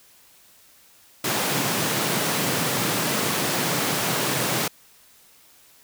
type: high-pass noise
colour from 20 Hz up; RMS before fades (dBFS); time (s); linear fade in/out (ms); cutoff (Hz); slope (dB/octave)
pink; -24; 1.24-4.68; 5; 120; 48
effects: white hiss -54 dBFS RMS until 5.83 s